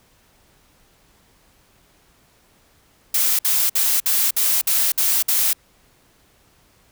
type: noise bursts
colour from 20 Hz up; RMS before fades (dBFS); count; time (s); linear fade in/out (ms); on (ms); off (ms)
blue; -18; 8; 3.14-5.532; 5; 250; 56
effects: pink hiss -57 dBFS RMS until 6.91 s